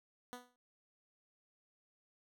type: tone with exponential decay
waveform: 10% pulse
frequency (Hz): 246.9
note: B3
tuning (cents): 0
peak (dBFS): -34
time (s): 0.33-0.56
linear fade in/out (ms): 0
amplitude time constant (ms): 48
effects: none